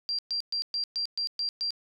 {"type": "tone bursts", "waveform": "sine", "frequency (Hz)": 4736, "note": "D8", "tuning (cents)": 14, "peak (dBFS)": -27, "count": 8, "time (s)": [0.09, 1.706], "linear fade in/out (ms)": 0, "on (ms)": 97, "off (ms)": 120, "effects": []}